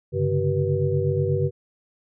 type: tone cluster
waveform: sine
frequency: 97.7 / 137.6 / 145.9 / 381.9 / 483.8 Hz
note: G2 / C#3 / D3 / G4 / B4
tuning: -5 / -12 / -11 / -45 / -36 cents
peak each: -26 dBFS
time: 0.12-1.51 s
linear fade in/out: 50 ms
effects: none